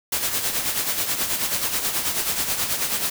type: noise with tremolo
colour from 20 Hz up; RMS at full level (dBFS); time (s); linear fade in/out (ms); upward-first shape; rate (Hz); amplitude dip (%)
white; -22; 0.12-3.1; 5; sine; 9.3; 55
effects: none